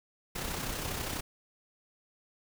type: noise with amplitude modulation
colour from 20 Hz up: pink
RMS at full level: -34 dBFS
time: 0.35-1.21 s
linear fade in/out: 10 ms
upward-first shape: sine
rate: 32.2 Hz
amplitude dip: 45%
effects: none